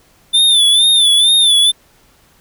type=tone with vibrato; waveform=square; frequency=3540 Hz; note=A7; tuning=10 cents sharp; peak=-8 dBFS; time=0.33-1.72 s; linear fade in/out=20 ms; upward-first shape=sine; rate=2.2 Hz; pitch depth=78 cents each way; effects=pink hiss -51 dBFS RMS until 2.4 s